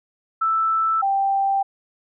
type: tone pair in turn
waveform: sine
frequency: 1321 / 785.5 Hz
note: E6 / G5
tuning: +3 / +3 cents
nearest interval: major sixth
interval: 900 cents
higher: first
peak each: -17 dBFS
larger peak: neither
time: 0.41-1.02 / 1.02-1.63 s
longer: neither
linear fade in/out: 10 ms
effects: none